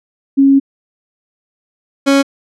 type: tone pair in turn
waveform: sine / 30% pulse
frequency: 274.2 / 276.4 Hz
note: C#4 / C#4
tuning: -19 / -5 cents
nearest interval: unison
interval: 14 cents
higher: second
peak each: -5 dBFS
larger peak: neither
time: 0.37-0.6 / 2.06-2.23 s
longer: first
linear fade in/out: 20 ms
effects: low-pass 8000 Hz 12 dB/octave